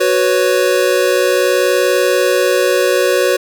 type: chord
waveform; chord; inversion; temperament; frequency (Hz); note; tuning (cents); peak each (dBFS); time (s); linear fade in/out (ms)
square; F# suspended fourth; none; equal; 370 / 493.9 / 554.4; F#4 / B4 / C#5; 0 / 0 / 0; -16; 0-3.37; 10
effects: 8-bit